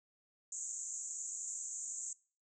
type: band-pass noise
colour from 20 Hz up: pink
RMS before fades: -43 dBFS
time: 0.52-2.13 s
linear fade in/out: 2 ms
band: 6600 to 7700 Hz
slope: 96 dB/octave
effects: noise-tail reverb RT60 0.4 s tail -22 dB re dry